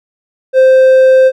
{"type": "tone with hard clipping", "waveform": "sine", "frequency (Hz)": 522, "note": "C5", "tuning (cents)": -4, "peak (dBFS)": -4, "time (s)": [0.53, 1.32], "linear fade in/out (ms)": 50, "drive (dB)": 3, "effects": []}